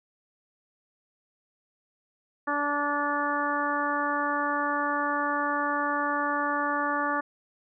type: harmonic tone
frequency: 290 Hz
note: D4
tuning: 22 cents flat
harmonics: 1 / 2 / 3 / 4 / 5 / 6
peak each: -33 / -34 / -32 / -29 / -33 / -33 dBFS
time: 2.47-7.21 s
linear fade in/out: 10 ms
effects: none